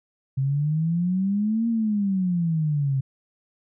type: exponential two-way sweep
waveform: sine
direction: up then down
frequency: 131.9 to 233.4 to 131.9 Hz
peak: -20 dBFS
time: 0.37-3.01 s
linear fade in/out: 10 ms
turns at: 1.68 s
effects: none